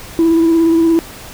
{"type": "tone with vibrato", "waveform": "sine", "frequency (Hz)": 329.6, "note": "E4", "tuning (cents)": 0, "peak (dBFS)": -6, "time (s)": [0.19, 0.99], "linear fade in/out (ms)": 0, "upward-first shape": "sine", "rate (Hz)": 17, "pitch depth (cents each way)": 23, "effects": ["tanh soft clip ceiling -6 dBFS", "pink hiss -33 dBFS RMS until 1.33 s"]}